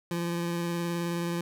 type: tone with vibrato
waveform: 25% pulse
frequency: 171.4 Hz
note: F3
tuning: 32 cents flat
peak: -25 dBFS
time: 0.11-1.41 s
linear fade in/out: 2 ms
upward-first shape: sine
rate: 19 Hz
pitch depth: 15 cents each way
effects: none